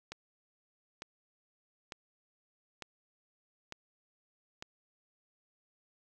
click train, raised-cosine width 0.2 ms, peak -24 dBFS, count 6, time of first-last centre 0.12-4.625 s, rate 1.11 Hz, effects none

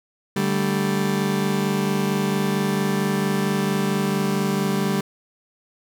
30% pulse chord, D suspended fourth, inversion none, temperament just, 146.83 / 195.78 / 220.2 Hz, D3 / G3 / A3, 0 / -2 / +2 cents, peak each -24 / -19 / -25 dBFS, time 0.36-5.01 s, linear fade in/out 5 ms, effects none

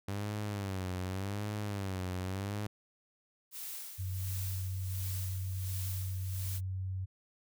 sawtooth tone with vibrato, 98 Hz, G2, in tune, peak -31 dBFS, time 0.08-2.67 s, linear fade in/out 5 ms, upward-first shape sine, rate 0.86 Hz, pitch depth 120 cents each way
blue noise with tremolo, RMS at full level -42 dBFS, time 3.51-6.61 s, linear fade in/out 50 ms, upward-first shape sine, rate 1.4 Hz, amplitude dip 65%
sine tone, 94 Hz, F#2, 28 cents sharp, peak -34 dBFS, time 3.98-7.06 s, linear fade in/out 20 ms
effects none

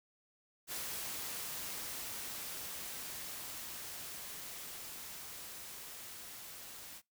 white noise with level ramp, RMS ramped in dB -41 to -50 dBFS, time 0.67-7.02 s, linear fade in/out 50 ms, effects noise-tail reverb RT60 0.2 s tail -23 dB re dry

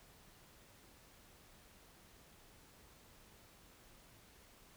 silence, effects pink hiss -63 dBFS RMS until 4.76 s

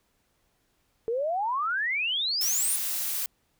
sine exponential sweep, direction up, 440 to 9956 Hz, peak -25 dBFS, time 1.08-2.76 s, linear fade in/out 0 ms
blue noise, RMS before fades -30 dBFS, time 2.41-3.26 s, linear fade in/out 2 ms
effects pink hiss -71 dBFS RMS until 3.59 s

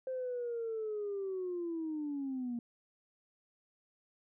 sine linear sweep, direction down, 523.3 to 233.8 Hz, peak -34 dBFS, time 0.07-2.59 s, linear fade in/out 2 ms, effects tanh soft clip ceiling -31 dBFS

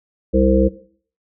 harmonic tone, 65.41 Hz, C2, in tune, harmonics 1 / 3 / 5 / 7 / 8, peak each -18 / -18 / -18 / -18 / -18 dBFS, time 0.33-0.69 s, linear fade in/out 20 ms, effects noise-tail reverb RT60 0.5 s tail -17 dB re dry

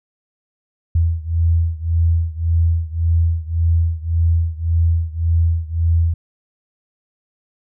sine beating tone pair, 82.5 / 84.3 Hz, E2 / E2, +2 / +39 cents, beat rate 1.8 Hz, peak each -16 / -18 dBFS, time 0.95-6.14 s, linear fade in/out 5 ms, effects none

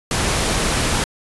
pink noise, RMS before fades -19 dBFS, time 0.11-1.04 s, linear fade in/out 2 ms, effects resampled to 24000 Hz

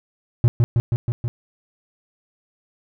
triangle tone with echo, 118.1 Hz, A#2, 23 cents sharp, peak -8 dBFS, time 0.44-0.48 s, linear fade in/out 0 ms, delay 160 ms, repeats 5, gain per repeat -2 dB, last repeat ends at 1.28 s, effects none

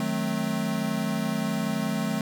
square chord, D# diminished seventh, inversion none, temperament equal with one note detuned, 155.56 / 185 / 216.7 / 261.6 Hz, D#3 / F#3 / A3 / C4, 0 / 0 / -26 / 0 cents, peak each -34 / -32 / -29 / -34 dBFS, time 0-2.21 s, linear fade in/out 2 ms, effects none

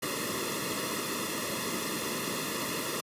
pink noise with comb filter, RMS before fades -33 dBFS, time 0.02-3.01 s, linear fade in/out 10 ms, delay 1.3 ms, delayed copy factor -0.95, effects high-pass 150 Hz 12 dB/octave + resampled to 32000 Hz

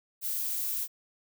violet noise, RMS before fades -32 dBFS, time 0.21-0.88 s, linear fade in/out 50 ms, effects none

